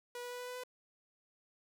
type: tone with pitch steps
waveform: sawtooth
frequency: 486.6 / 489.4 / 492.3 / 495.1 / 498 / 500.9 Hz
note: B4 / B4 / B4 / B4 / B4 / B4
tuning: -26 / -16 / -6 / +4 / +14 / +24 cents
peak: -38 dBFS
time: 0.15-0.636 s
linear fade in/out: 2 ms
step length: 81 ms
effects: none